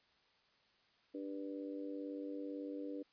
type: harmonic tone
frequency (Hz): 98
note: G2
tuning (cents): 0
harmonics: 3 / 4 / 5 / 6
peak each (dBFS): -43 / -52 / -47 / -57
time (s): 1.14-3.03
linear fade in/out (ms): 10
effects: white hiss -72 dBFS RMS until 3.12 s + resampled to 11025 Hz